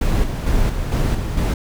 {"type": "noise with tremolo", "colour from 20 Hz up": "brown", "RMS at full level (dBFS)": -17, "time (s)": [0.01, 1.54], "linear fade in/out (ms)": 5, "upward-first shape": "square", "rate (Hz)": 2.2, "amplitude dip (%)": 45, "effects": []}